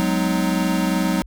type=chord; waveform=square; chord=G# minor seventh; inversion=third; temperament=equal with one note detuned; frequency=185 / 207.7 / 252.4 / 311.1 Hz; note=F#3 / G#3 / B3 / D#4; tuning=0 / 0 / +38 / 0 cents; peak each=-22 / -26 / -26 / -25 dBFS; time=0-1.22 s; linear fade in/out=0 ms; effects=added 50 Hz sine -41 dBFS peak until 1.26 s